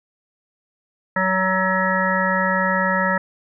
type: harmonic tone with a mistuned harmonic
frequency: 187.8 Hz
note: F#3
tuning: 26 cents sharp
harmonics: 1 / 3 / 5 / 7 / 9 / 10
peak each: -24 / -24 / -24 / -24 / -24 / -24 dBFS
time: 1.16-3.18 s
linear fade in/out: 5 ms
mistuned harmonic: 10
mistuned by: +26 cents
effects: none